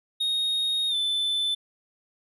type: tone with pitch glide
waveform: triangle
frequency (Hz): 3729 to 3520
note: A#7 to A7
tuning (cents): 0 to 0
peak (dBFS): -22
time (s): 0.2-1.55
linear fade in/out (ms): 10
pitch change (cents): -100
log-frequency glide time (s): 0.89-0.95
effects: none